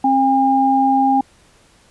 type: tone pair together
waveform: sine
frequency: 267.4 / 807.8 Hz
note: C4 / G#5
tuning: +38 / -48 cents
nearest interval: octave + perfect fifth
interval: 1914 cents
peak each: -16 / -13 dBFS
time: 0.04-1.21 s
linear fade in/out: 5 ms
effects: pink hiss -52 dBFS RMS until 1.9 s + resampled to 24000 Hz